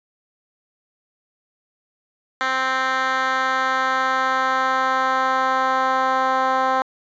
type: tone with band-pass filter sweep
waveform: 10% pulse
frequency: 261.6 Hz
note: C4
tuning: in tune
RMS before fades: -20 dBFS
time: 2.41-6.82 s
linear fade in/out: 0 ms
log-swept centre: 1800 to 920 Hz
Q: 1.3
effects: resampled to 16000 Hz